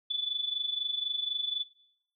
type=tone with amplitude modulation; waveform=sine; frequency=3470 Hz; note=A7; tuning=25 cents flat; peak=-26 dBFS; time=0.1-1.64 s; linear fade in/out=10 ms; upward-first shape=sine; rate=24 Hz; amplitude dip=70%; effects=noise-tail reverb RT60 0.7 s tail -20 dB re dry